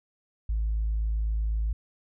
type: tone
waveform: sine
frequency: 54 Hz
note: A1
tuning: 32 cents flat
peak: -23 dBFS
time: 0.49-1.73 s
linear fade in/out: 5 ms
effects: tanh soft clip ceiling -21 dBFS